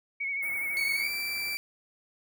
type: tone with vibrato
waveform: sine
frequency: 2217 Hz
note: C#7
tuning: in tune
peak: -29 dBFS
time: 0.2-1.08 s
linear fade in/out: 10 ms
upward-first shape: sine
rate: 12 Hz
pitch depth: 41 cents each way
type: band-stop noise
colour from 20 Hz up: white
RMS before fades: -43 dBFS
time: 0.42-1.56 s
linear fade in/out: 10 ms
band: 2400 to 9000 Hz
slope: 96 dB/octave
type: tone with pitch glide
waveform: 30% pulse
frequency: 2217 to 2335 Hz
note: C#7 to D7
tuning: 0 to -11 cents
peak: -28 dBFS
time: 0.77-1.57 s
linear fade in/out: 0 ms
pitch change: +89 cents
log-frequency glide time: 0.96-1.05 s
effects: none